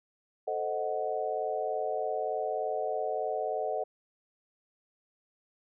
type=chord; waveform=sine; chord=A diminished seventh; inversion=none; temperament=equal; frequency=440 / 523.3 / 622.3 / 740 Hz; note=A4 / C5 / Eb5 / Gb5; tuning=0 / 0 / 0 / 0 cents; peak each=-35 / -37 / -34 / -34 dBFS; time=0.47-3.84 s; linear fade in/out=10 ms; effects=none